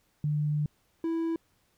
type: tone pair in turn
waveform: sine / triangle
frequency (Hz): 149.3 / 329.2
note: D3 / E4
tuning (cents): +29 / -2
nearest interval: octave + major second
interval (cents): 1369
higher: second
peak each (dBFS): -25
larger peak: neither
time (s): 0.24-0.66 / 1.04-1.36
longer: first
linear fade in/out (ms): 2
effects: pink hiss -70 dBFS RMS until 1.77 s